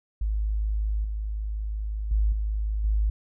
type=tone with level steps; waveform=sine; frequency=52.7 Hz; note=G#1; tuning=26 cents sharp; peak=-23 / -27 / -19 / -24 / -20 dBFS; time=0.21-3.1 s; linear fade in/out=5 ms; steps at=1.04 / 2.11 / 2.32 / 2.84 s; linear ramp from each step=5 ms; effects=none

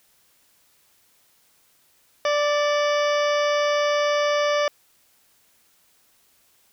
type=harmonic tone with a mistuned harmonic; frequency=587.3 Hz; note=D5; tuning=in tune; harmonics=1 / 2 / 3 / 4 / 5 / 6 / 8 / 9 / 10; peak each=-20 / -26 / -30 / -32 / -34 / -36 / -38 / -39 / -40 dBFS; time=2.25-4.68 s; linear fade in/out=2 ms; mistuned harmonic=4; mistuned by=-35 cents; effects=white hiss -61 dBFS RMS until 6.72 s

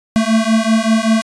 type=beating tone pair; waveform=square; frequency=220 / 225.2 Hz; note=A3 / A3; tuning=0 / +40 cents; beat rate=5.2 Hz; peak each=-15 dBFS; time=0.16-1.22 s; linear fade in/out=0 ms; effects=resampled to 22050 Hz

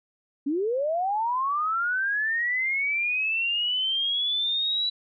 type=linear sweep; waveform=sine; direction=up; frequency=265.6 to 3951 Hz; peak=-23 dBFS; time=0.46-4.9 s; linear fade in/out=10 ms; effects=none

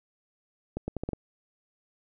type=accelerating click train; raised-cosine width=2 ms; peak=-18 dBFS; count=6; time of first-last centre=0.77-1.133 s; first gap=110 ms; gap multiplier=0.79; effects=none

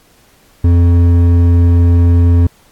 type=tone with hard clipping; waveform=triangle; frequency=86.3 Hz; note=F2; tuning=20 cents flat; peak=-7 dBFS; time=0.64-2.47 s; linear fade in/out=5 ms; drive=12 dB; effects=pink hiss -49 dBFS RMS until 2.71 s + AAC 64 kbps

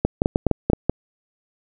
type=clicks; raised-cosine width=2 ms; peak=-3 dBFS; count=9; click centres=0.05 / 0.219 / 0.259 / 0.359 / 0.467 / 0.513 / 0.7 / 0.733 / 0.896 s; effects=none

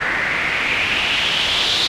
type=noise with low-pass filter sweep; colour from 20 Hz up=white; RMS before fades=-19 dBFS; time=0-1.88 s; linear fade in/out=20 ms; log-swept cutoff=1800 to 3800 Hz; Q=4.1; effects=none

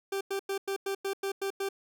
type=tone bursts; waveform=40% pulse; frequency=392 Hz; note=G4; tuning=in tune; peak=-29 dBFS; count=9; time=0.12-1.689 s; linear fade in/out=5 ms; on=89 ms; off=96 ms; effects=none

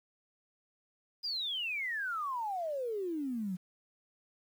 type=exponential sweep; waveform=sine; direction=down; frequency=5000 to 174.61 Hz; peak=-33 dBFS; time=1.23-3.57 s; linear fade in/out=20 ms; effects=10-bit

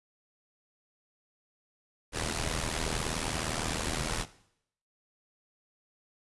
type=noise with amplitude modulation; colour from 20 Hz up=pink; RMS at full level=-29 dBFS; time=2.12-4.26 s; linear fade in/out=50 ms; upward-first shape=sine; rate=79.5 Hz; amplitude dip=80%; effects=noise-tail reverb RT60 0.7 s tail -17 dB re dry + resampled to 24000 Hz

